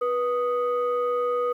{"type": "tone pair together", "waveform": "sine", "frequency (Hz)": [487.6, 1244.5], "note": ["B4", "D#6"], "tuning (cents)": [-22, 0], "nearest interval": "octave + major third", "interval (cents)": 1622, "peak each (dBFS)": [-22, -26], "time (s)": [0.01, 1.53], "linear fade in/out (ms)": 10, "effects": ["tanh soft clip ceiling -17 dBFS", "10-bit"]}